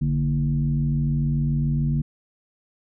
sine tone with frequency modulation, 146.7 Hz, D3, 2 cents flat, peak -19 dBFS, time 0.01-2.02 s, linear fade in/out 10 ms, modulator 86.9 Hz, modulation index 0.8, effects none

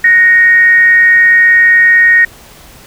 sine tone with frequency modulation, 1864.7 Hz, A#6, in tune, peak -3 dBFS, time 0.04-2.25 s, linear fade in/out 5 ms, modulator 382 Hz, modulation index 0.27, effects pink hiss -37 dBFS RMS until 2.86 s

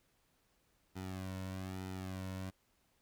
sawtooth tone with flanger, 94 Hz, F#2, 28 cents sharp, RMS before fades -43 dBFS, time 0.95-2.51 s, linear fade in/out 20 ms, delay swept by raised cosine 1.8 to 2.5 ms, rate 1.1 Hz, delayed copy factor -0.85, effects pink hiss -75 dBFS RMS until 3.01 s

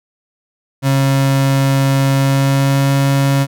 35% pulse tone with pitch glide, 136.3 to 138.04 Hz, C#3 to C#3, -29 to -7 cents, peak -9 dBFS, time 0.82-3.47 s, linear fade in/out 50 ms, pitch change +22 cents, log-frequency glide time 2.16-2.89 s, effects none

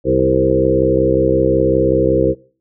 harmonic tone with a mistuned harmonic, 65.4 Hz, C2, in tune, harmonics 1 / 2 / 3 / 4 / 5 / 6 / 7 / 8, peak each -24 / -21 / -25 / -28 / -17 / -18 / -17 / -17 dBFS, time 0.04-2.35 s, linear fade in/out 50 ms, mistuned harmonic 7, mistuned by +24 cents, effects noise-tail reverb RT60 0.4 s tail -21 dB re dry

